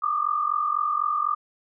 sine tone cluster, 1146 / 1194 / 1238 Hz, D6 / D6 / D#6, -43 / +28 / -9 cents, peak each -30 / -24 / -27 dBFS, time 0.02-1.35 s, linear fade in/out 10 ms, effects none

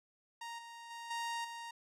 sawtooth tone with level steps, 932 Hz, A#5, 1 cent flat, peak -39 / -45 / -41 / -33 / -40 dBFS, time 0.41-1.71 s, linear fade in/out 5 ms, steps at 0.58 / 0.9 / 1.1 / 1.44 s, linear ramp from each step 10 ms, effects low-pass 9000 Hz 12 dB/octave

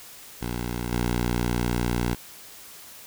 10% pulse tone with level steps, 59.9 Hz, A#1, 48 cents sharp, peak -20 / -15 dBFS, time 0.41-2.15 s, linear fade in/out 10 ms, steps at 0.92 s, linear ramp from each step 10 ms, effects white hiss -45 dBFS RMS until 3.06 s

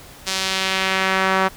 sawtooth tone with band-pass filter sweep, 190 Hz, F#3, 46 cents sharp, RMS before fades -20 dBFS, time 0.26-1.49 s, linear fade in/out 20 ms, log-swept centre 5200 to 1200 Hz, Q 1.1, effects pink hiss -42 dBFS RMS until 1.56 s

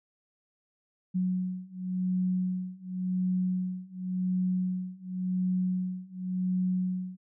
sine beating tone pair, 183.2 / 184.11 Hz, F#3 / F#3, -17 / -8 cents, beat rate 0.91 Hz, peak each -31 / -30 dBFS, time 1.14-7.17 s, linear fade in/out 20 ms, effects none

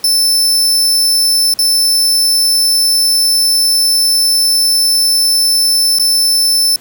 sawtooth tone with dropouts, 5290 Hz, E8, 5 cents sharp, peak -6 dBFS, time 0.04-6.76 s, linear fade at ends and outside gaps 2 ms, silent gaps 1.539-1.589 / 5.987-5.996 s, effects pink hiss -40 dBFS RMS until 6.8 s + high-pass 100 Hz 12 dB/octave

